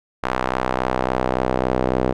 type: tone with band-pass filter sweep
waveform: sawtooth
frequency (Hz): 63.6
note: C2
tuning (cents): -48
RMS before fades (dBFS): -21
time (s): 0.23-2.13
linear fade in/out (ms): 10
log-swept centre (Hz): 1100 to 480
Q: 1.1
effects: none